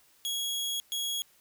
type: tone bursts at uneven times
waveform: sawtooth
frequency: 3322 Hz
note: G#7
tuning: in tune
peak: -27 dBFS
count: 2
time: 0.25-0.8 / 0.92-1.22 s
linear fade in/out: 0 ms
effects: white hiss -63 dBFS RMS until 1.4 s